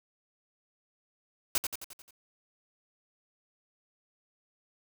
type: noise with echo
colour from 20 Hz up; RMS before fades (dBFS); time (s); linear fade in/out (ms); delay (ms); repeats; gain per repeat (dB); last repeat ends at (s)
white; -27; 1.55-1.58; 2; 88; 6; -5; 2.108
effects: none